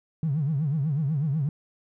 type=tone with vibrato; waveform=triangle; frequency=147.7 Hz; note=D3; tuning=10 cents sharp; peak=-19 dBFS; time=0.23-1.49 s; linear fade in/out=2 ms; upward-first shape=triangle; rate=8.1 Hz; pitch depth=220 cents each way; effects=tanh soft clip ceiling -20 dBFS